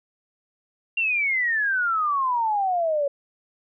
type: exponential sweep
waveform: sine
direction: down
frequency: 2782 to 554.4 Hz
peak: -20 dBFS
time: 0.97-3.08 s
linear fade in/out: 5 ms
effects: none